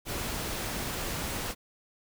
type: noise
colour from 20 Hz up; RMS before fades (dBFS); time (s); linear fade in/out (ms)
pink; -34; 0.05-1.55; 50
effects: none